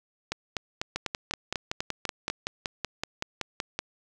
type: two click trains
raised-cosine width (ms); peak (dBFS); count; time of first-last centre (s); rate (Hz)
0.2; -12 / -12; 9 / 16; 0.32-2.3 / 0.96-3.79; 4.04 / 5.3
effects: none